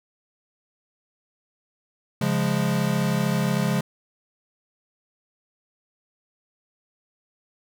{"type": "chord", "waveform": "square", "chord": "Db major", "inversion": "none", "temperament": "equal", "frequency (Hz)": [138.59, 174.61, 207.7], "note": ["Db3", "F3", "Ab3"], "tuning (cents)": [0, 0, 0], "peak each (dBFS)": -26, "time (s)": [2.21, 3.81], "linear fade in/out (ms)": 5, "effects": []}